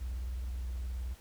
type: tone with vibrato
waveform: triangle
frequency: 61.74 Hz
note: B1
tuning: in tune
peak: -31 dBFS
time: 0-1.15 s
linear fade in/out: 20 ms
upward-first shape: sine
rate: 19 Hz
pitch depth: 170 cents each way
effects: tanh soft clip ceiling -31 dBFS + pink hiss -58 dBFS RMS until 1.2 s